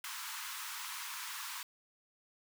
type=high-pass noise; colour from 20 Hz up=pink; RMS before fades=-43 dBFS; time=0.04-1.63 s; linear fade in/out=2 ms; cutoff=900 Hz; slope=96 dB/octave; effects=none